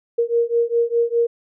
sine beating tone pair, 466.2 / 471.1 Hz, A#4 / A#4, 0 / +18 cents, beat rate 4.9 Hz, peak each -19 dBFS, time 0.18-1.27 s, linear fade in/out 10 ms, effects none

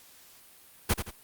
pink noise with echo, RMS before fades -24 dBFS, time 0.89-0.94 s, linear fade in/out 10 ms, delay 85 ms, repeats 2, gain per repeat -8 dB, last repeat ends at 1.11 s, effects white hiss -55 dBFS RMS until 1.23 s + Opus 48 kbps

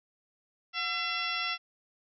harmonic tone with a mistuned harmonic, 676 Hz, E5, 43 cents sharp, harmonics 1 / 2 / 3 / 4 / 5 / 6 / 7 / 8, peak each -44 / -36 / -37 / -35 / -37 / -44 / -44 / -40 dBFS, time 0.73-1.58 s, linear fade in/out 50 ms, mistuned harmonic 1, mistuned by +130 cents, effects none

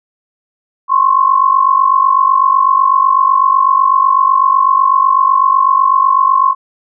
sine tone pair together, 1046.5 / 1094.5 Hz, C6 / C#6, 0 / -22 cents, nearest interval minor second, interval 78 cents, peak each -10 dBFS, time 0.88-6.55 s, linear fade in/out 50 ms, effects none

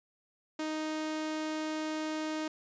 sawtooth tone, 311.1 Hz, D#4, in tune, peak -29 dBFS, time 0.59-2.48 s, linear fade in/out 5 ms, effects resampled to 16000 Hz

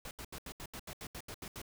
pink noise bursts, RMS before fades -45 dBFS, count 12, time 0.05-1.617 s, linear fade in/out 2 ms, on 60 ms, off 77 ms, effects none

